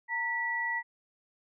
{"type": "tone pair together", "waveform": "sine", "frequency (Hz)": [918, 1950.1], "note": ["A#5", "B6"], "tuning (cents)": [-27, -22], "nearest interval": "octave + minor second", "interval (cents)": 1305, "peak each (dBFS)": [-35, -30], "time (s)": [0.08, 0.83], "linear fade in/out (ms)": 50, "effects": []}